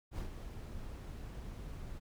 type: noise with ADSR envelope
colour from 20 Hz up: brown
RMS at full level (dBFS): -38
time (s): 0.11-2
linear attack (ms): 70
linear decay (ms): 99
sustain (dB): -7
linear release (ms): 28
effects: none